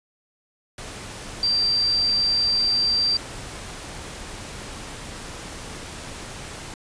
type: tone in noise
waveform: sine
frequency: 4699 Hz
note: D8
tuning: in tune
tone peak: -18 dBFS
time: 1.43-3.17 s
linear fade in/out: 2 ms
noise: pink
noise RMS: -36 dBFS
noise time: 0.78-6.74 s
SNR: +15 dB
effects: resampled to 22050 Hz